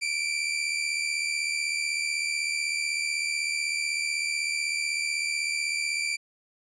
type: tone pair together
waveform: sawtooth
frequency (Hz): 2307 / 2383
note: D7 / D7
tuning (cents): -31 / +25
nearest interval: minor second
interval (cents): 56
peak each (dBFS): -26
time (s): 0.01-6.17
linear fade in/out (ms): 20
effects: resampled to 24000 Hz